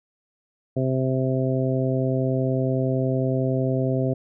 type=harmonic tone; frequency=130.81 Hz; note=C3; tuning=in tune; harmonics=1 / 2 / 3 / 4 / 5; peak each=-23 / -26 / -28 / -29 / -30 dBFS; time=0.76-4.14 s; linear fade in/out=10 ms; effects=none